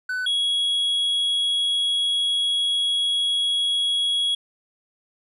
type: tone pair in turn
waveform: triangle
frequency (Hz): 1500 / 3329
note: F#6 / G#7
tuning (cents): +23 / +3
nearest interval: octave + major second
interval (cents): 1380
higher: second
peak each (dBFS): -22 / -18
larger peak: second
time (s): 0.09-0.26 / 0.26-4.35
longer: second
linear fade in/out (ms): 5
effects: resampled to 32000 Hz